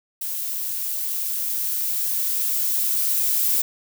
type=noise with level ramp; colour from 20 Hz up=violet; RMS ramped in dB=-28 to -20 dBFS; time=0.21-3.62 s; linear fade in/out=5 ms; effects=none